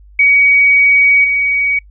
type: tone with level steps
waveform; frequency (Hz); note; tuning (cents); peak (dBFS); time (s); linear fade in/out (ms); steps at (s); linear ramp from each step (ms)
sine; 2258; C#7; +31; -6 / -11; 0.19-1.79; 5; 1.24; 5
effects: noise-tail reverb RT60 0.1 s tail -25 dB re dry + added 50 Hz sine -38 dBFS peak until 1.9 s